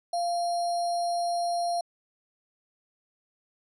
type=tone with sample-and-hold; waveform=sine; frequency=694 Hz; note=F5; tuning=11 cents flat; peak=-25 dBFS; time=0.13-1.81 s; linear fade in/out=5 ms; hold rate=4900 Hz; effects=resampled to 24000 Hz